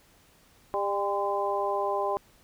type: harmonic tone with a mistuned harmonic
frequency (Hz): 200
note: G3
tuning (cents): +35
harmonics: 2 / 3 / 4 / 5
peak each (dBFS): -31 / -31 / -31 / -31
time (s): 0.74-2.17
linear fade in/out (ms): 0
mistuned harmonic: 5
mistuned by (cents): +42
effects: pink hiss -60 dBFS RMS until 2.43 s